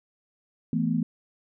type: chord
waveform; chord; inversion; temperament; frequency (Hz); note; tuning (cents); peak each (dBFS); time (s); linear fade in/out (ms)
sine; E suspended fourth; none; equal; 164.81 / 220 / 246.9; E3 / A3 / B3; 0 / 0 / 0; -27; 0.73-1.03; 2
effects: none